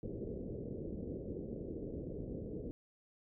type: low-pass noise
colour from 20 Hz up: white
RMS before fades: -43 dBFS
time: 0.03-2.71 s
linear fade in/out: 0 ms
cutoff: 490 Hz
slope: 48 dB/octave
effects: none